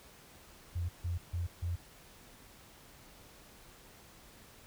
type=tone bursts; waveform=sine; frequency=86.7 Hz; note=F2; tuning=12 cents flat; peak=-32 dBFS; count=4; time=0.75-1.76 s; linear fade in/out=10 ms; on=140 ms; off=150 ms; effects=pink hiss -57 dBFS RMS until 4.66 s